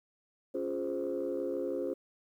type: chord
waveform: sine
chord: Db major seventh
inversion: none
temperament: equal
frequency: 277.2 / 349.2 / 415.3 / 523.3 Hz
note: Db4 / F4 / Ab4 / C5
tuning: 0 / 0 / 0 / 0 cents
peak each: -38 / -36 / -37 / -35 dBFS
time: 0.54-1.94 s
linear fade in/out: 10 ms
effects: tanh soft clip ceiling -25 dBFS + 11-bit